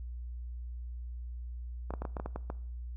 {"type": "clicks", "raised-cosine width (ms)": 1, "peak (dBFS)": -23, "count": 9, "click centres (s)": [1.906, 1.938, 2.02, 2.052, 2.168, 2.199, 2.26, 2.36, 2.501], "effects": ["noise-tail reverb RT60 0.6 s tail -20 dB re dry", "added 60 Hz sine -38 dBFS peak until 2.96 s"]}